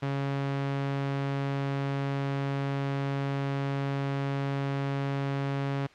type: tone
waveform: sawtooth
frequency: 138.59 Hz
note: C#3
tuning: in tune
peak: -24 dBFS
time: 0.02-5.87 s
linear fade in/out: 10 ms
effects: white hiss -55 dBFS RMS until 5.94 s + low-pass 3000 Hz 12 dB/octave